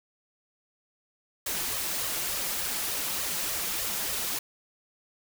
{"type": "noise with flanger", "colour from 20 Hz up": "white", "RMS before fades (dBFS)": -31, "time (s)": [1.46, 4.39], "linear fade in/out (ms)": 5, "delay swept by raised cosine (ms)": [1.6, 6], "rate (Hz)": 3.4, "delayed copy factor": 0.7, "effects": []}